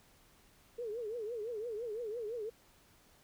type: tone with vibrato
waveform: sine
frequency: 450 Hz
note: A4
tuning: 39 cents sharp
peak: -37 dBFS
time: 0.78-2.5 s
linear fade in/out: 10 ms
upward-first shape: triangle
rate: 5.9 Hz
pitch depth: 180 cents each way
effects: pink hiss -65 dBFS RMS until 3.23 s